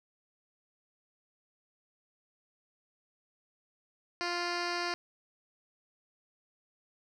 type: tone with low-pass filter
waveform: 10% pulse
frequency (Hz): 349.2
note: F4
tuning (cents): 0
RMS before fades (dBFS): -34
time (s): 4.21-4.94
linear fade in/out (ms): 0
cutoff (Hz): 4500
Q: 2.7
effects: none